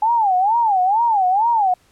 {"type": "tone with vibrato", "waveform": "sine", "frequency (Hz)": 830.6, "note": "G#5", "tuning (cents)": 0, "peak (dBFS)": -13, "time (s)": [0.02, 1.74], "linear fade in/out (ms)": 5, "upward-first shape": "sine", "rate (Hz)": 2.2, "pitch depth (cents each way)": 230, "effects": ["pink hiss -57 dBFS RMS until 1.91 s", "low-pass 12000 Hz 12 dB/octave"]}